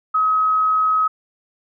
sine tone, 1273 Hz, D#6, 39 cents sharp, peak -14 dBFS, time 0.14-1.08 s, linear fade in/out 10 ms, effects none

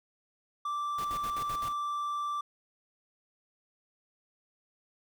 triangle tone, 1172 Hz, D6, 4 cents flat, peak -29 dBFS, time 0.65-2.41 s, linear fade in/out 5 ms
pink noise with tremolo, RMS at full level -43 dBFS, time 0.98-1.73 s, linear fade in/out 5 ms, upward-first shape square, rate 7.8 Hz, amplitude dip 75%
effects none

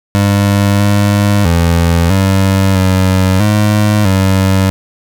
25% pulse tone with pitch steps, 100.6 / 102 / 84.6 / 96.5 / 93.9 / 105.1 / 95.7 Hz, G2 / G#2 / E2 / G2 / F#2 / G#2 / G2, +45 / -31 / +45 / -27 / +26 / +21 / -41 cents, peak -4 dBFS, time 0.15-4.7 s, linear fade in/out 0 ms, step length 650 ms, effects none

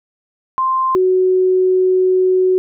sine tone pair in turn, 1046.5 / 371.1 Hz, C6 / F#4, 0 / +5 cents, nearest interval octave + tritone, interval 1795 cents, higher first, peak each -13 / -10 dBFS, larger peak second, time 0.58-0.95 / 0.95-2.58 s, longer second, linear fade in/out 0 ms, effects none

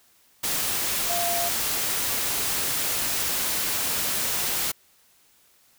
sine tone in noise, 692 Hz, F5, 16 cents flat, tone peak -27 dBFS, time 1.09-1.49 s, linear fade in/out 10 ms, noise white, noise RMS -26 dBFS, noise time 0.43-4.72 s, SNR -4 dB, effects white hiss -60 dBFS RMS until 5.78 s

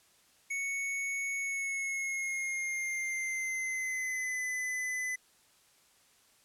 square tone with pitch glide, 2217 to 2010 Hz, C#7 to B6, 0 to +30 cents, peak -33 dBFS, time 0.5-5.16 s, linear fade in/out 10 ms, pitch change -170 cents, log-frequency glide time 1.38-4.43 s, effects white hiss -65 dBFS RMS until 6.44 s + low-pass 11000 Hz 12 dB/octave

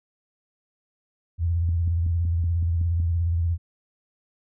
sine tone with vibrato, 84.6 Hz, E2, 45 cents sharp, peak -20 dBFS, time 1.38-3.58 s, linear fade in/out 50 ms, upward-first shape sine, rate 17 Hz, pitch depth 71 cents each way
click train, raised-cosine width 5 ms, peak -24 dBFS, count 8, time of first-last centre 1.69-3.001 s, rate 5.34 Hz
effects none

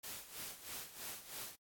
white noise with tremolo, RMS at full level -45 dBFS, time 0.03-1.56 s, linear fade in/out 10 ms, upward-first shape sine, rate 3.1 Hz, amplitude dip 75%, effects AAC 64 kbps

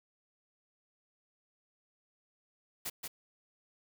white noise with echo, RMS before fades -38 dBFS, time 2.85-2.9 s, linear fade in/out 10 ms, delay 180 ms, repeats 1, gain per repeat -3 dB, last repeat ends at 3.08 s, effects none

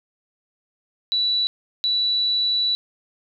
sine tone bursts at uneven times, 3946 Hz, B7, 2 cents flat, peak -18 dBFS, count 2, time 1.12-1.47 / 1.84-2.75 s, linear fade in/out 0 ms, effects none

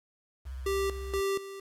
sine tone with vibrato, 65.41 Hz, C2, in tune, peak -36 dBFS, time 0.45-1.21 s, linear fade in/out 20 ms, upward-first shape sine, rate 16 Hz, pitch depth 110 cents each way
square tone with tremolo, 392 Hz, G4, in tune, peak -28 dBFS, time 0.66-1.6 s, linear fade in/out 5 ms, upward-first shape square, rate 2.1 Hz, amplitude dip 75%
effects resampled to 32000 Hz + 9-bit

